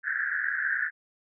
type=band-pass noise; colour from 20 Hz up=white; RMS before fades=-29 dBFS; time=0.03-0.91 s; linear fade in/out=50 ms; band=1500 to 1800 Hz; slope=96 dB/octave; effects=none